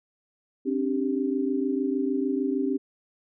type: chord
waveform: sine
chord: C suspended second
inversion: none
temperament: equal with one note detuned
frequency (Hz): 267.1 / 293.7 / 392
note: C4 / D4 / G4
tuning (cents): +36 / 0 / 0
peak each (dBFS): -26 / -29 / -29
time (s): 0.65-2.78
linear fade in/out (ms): 20
effects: none